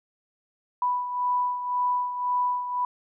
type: beating tone pair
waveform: sine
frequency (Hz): 987.8 / 989.7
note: B5 / B5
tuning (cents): 0 / +3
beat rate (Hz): 1.9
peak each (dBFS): -24 / -31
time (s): 0.82-2.85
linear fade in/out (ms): 2
effects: none